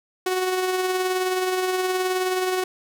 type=tone with tremolo; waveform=sawtooth; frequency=370 Hz; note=F#4; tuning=in tune; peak=-16 dBFS; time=0.26-2.64 s; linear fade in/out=5 ms; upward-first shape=sine; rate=19 Hz; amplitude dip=35%; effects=none